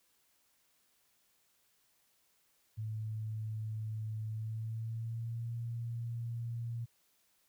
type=tone with pitch glide; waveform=sine; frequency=109.2 to 117.04 Hz; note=A2 to A#2; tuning=-13 to +7 cents; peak=-36 dBFS; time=2.77-6.86 s; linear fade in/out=20 ms; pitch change=+120 cents; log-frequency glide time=4.27-5.53 s; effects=white hiss -73 dBFS RMS until 7.48 s

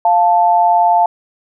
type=tone pair together; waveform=sine; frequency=699 / 880 Hz; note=F5 / A5; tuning=+1 / 0 cents; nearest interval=major third; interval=399 cents; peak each=-11 dBFS; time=0.05-1.06 s; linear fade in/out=2 ms; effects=none

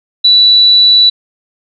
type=tone; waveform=sine; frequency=3951 Hz; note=B7; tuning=in tune; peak=-3 dBFS; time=0.24-1.1 s; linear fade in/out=10 ms; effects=none

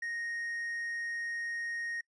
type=tone; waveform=triangle; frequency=1864.7 Hz; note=A#6; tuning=in tune; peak=-33 dBFS; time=0.02-2.01 s; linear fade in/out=5 ms; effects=noise-tail reverb RT60 0.1 s tail -24 dB re dry + resampled to 22050 Hz

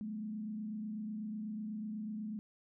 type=tone with frequency modulation; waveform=sine; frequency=213.9 Hz; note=A3; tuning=49 cents flat; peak=-38 dBFS; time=0.01-2.39 s; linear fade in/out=0 ms; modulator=28.1 Hz; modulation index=0.53; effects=none

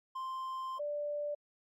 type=tone pair in turn; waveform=triangle / sine; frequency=1046.5 / 587.3 Hz; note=C6 / D5; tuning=0 / 0 cents; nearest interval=minor seventh; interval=1000 cents; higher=first; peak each=-35 / -34 dBFS; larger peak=second; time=0.15-0.79 / 0.79-1.35 s; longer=first; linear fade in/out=10 ms; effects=AAC 48 kbps

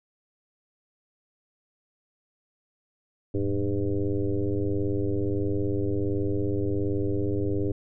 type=tone with frequency modulation; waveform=sine; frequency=205.7 Hz; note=G#3; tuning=16 cents flat; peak=-23 dBFS; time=3.34-7.72 s; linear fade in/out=5 ms; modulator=97.5 Hz; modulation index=2.6; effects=none

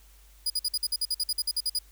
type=tone bursts; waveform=sawtooth; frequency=4915 Hz; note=D#8; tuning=22 cents flat; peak=-22 dBFS; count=15; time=0.46-1.789 s; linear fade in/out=5 ms; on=41 ms; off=51 ms; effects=added 50 Hz sine -53 dBFS peak until 1.91 s + white hiss -60 dBFS RMS until 1.91 s

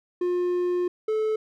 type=tone pair in turn; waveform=triangle; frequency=356.2 / 434.3 Hz; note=F4 / A4; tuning=+34 / -23 cents; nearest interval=minor third; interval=343 cents; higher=second; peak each=-20 dBFS; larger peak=neither; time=0.21-0.88 / 1.08-1.36 s; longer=first; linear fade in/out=5 ms; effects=none

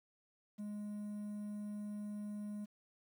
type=tone; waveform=triangle; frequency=208 Hz; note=G#3; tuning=3 cents sharp; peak=-39 dBFS; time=0.58-2.66 s; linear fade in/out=20 ms; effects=11-bit

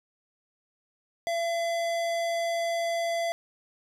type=tone with hard clipping; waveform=sine; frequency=676 Hz; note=E5; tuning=43 cents sharp; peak=-28 dBFS; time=1.27-3.32 s; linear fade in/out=0 ms; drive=18 dB; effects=none

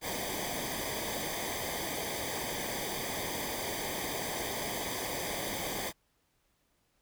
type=noise with comb filter; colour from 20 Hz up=pink; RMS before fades=-36 dBFS; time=0.01-5.93 s; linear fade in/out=50 ms; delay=0.73 ms; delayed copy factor=-0.8; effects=pink hiss -74 dBFS RMS until 7.01 s

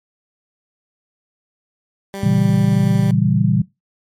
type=tone; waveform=15% pulse; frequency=196.5 Hz; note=G3; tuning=4 cents sharp; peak=-20 dBFS; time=2.14-3.11 s; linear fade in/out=0 ms
type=chord; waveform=sine; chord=A# diminished seventh; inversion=none; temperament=equal; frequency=116.54 / 138.59 / 164.81 / 196 Hz; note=A#2 / C#3 / E3 / G3; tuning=0 / 0 / 0 / 0 cents; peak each=-18 dBFS; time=2.23-3.62 s; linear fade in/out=5 ms
effects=noise-tail reverb RT60 0.2 s tail -19 dB re dry + MP3 64 kbps

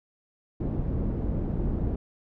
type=low-pass noise; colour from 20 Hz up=pink; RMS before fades=-28 dBFS; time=0.6-1.96 s; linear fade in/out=5 ms; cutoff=310 Hz; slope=12 dB/octave; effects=none

